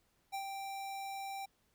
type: tone with ADSR envelope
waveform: square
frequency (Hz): 784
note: G5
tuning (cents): 0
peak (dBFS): -37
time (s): 0.32-1.46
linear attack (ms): 25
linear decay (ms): 85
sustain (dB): -4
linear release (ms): 12
effects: pink hiss -75 dBFS RMS until 1.74 s